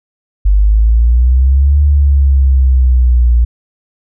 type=exponential two-way sweep; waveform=sine; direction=up then down; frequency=48.44 to 73.1 to 58.4 Hz; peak=-5 dBFS; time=0.45-3.45 s; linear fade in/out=10 ms; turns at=1.81 s; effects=none